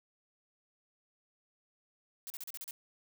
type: noise bursts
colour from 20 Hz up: blue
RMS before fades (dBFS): -43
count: 7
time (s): 2.27-2.709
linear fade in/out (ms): 0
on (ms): 31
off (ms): 37
effects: none